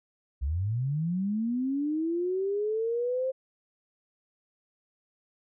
sine linear sweep, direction up, 61.7 to 530 Hz, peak -26 dBFS, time 0.41-3.32 s, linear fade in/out 20 ms, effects none

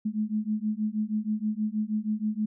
sine beating tone pair, 210.9 / 217.2 Hz, G#3 / A3, +27 / -22 cents, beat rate 6.3 Hz, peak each -29 dBFS, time 0.05-2.46 s, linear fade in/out 10 ms, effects none

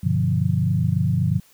sine chord, G dominant seventh, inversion none, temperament equal, 98 / 123.47 / 146.83 / 174.61 Hz, G2 / B2 / D3 / F3, 0 / 0 / 0 / 0 cents, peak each -23 dBFS, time 0.03-1.4 s, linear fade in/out 10 ms, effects white hiss -55 dBFS RMS until 1.53 s

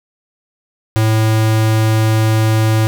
square tone, 110 Hz, A2, in tune, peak -11 dBFS, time 0.96-2.87 s, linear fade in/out 0 ms, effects none

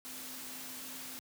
sine tone in noise, 258.1 Hz, C4, 23 cents flat, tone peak -54 dBFS, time 0.05-1.19 s, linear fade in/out 0 ms, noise white, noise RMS -45 dBFS, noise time 0.05-1.19 s, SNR -12 dB, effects high-pass 100 Hz 12 dB/octave

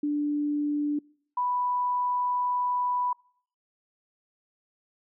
sine tone pair in turn, 293.7 / 987.9 Hz, D4 / B5, 0 / 0 cents, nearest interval octave + major sixth, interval 2100 cents, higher second, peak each -24 / -24 dBFS, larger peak neither, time 0.03-0.99 / 1.37-3.13 s, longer second, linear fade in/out 5 ms, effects noise-tail reverb RT60 0.6 s tail -26 dB re dry

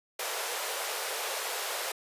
pink high-pass noise, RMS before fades -34 dBFS, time 0.19-1.92 s, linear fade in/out 5 ms, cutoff 430 Hz, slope 48 dB/octave, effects resampled to 32000 Hz

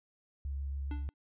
sine tone with vibrato, 69.2 Hz, C#2, 2 cents flat, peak -34 dBFS, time 0.45-1.09 s, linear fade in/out 0 ms, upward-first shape square, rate 7.2 Hz, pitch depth 11 cents each way
square tone with exponential decay, 293.7 Hz, D4, in tune, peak -39 dBFS, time 0.91-1.14 s, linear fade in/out 2 ms, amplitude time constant 48 ms
effects resampled to 8000 Hz

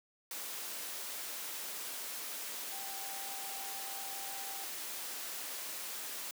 sine tone in noise, 784 Hz, G5, in tune, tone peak -48 dBFS, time 2.72-4.64 s, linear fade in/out 2 ms, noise white, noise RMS -42 dBFS, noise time 0.31-6.31 s, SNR -9 dB, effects high-pass 300 Hz 12 dB/octave

